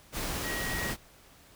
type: tone in noise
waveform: sine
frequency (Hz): 1900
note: A#6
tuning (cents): +33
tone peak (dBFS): -35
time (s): 0.42-0.94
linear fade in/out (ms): 50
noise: pink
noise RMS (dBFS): -34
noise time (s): 0.12-0.97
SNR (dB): -4
effects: pink hiss -57 dBFS RMS until 1.55 s